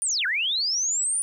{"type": "linear two-way sweep", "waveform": "sine", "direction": "down then up", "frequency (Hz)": [9530, 1420, 9530], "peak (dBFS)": -22, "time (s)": [0.02, 1.22], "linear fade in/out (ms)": 0, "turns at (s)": 0.26, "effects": ["10-bit"]}